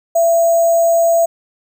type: tone with sample-and-hold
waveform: sine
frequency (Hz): 670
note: E5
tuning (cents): +28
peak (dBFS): -9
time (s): 0.15-1.26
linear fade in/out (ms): 10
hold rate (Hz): 7350
effects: none